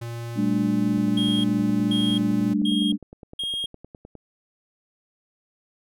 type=tone with pitch glide; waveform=square; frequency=117.2 to 116.52 Hz; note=A#2 to A#2; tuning=+10 to 0 cents; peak=-31 dBFS; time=0.01-2.54 s; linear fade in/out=10 ms; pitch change=-10 cents; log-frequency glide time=0.98-1.08 s
type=chord; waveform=sine; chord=G suspended second; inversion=none; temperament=equal with one note detuned; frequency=196.91 / 220 / 293.7 Hz; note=G3 / A3 / D4; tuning=+8 / 0 / 0 cents; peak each=-24 dBFS; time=0.35-2.98 s; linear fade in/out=50 ms
type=click train; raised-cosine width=2 ms; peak=-28 dBFS; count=32; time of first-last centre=0.98-4.153 s; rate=9.77 Hz
type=tone bursts; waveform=triangle; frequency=3250 Hz; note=G#7; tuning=38 cents flat; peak=-24 dBFS; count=4; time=1.17-3.66 s; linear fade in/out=5 ms; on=270 ms; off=470 ms
effects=none